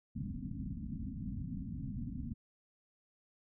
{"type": "low-pass noise", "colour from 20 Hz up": "white", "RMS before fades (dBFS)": -41, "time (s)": [0.15, 2.34], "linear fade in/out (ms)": 10, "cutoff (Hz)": 270, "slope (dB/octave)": 96, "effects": []}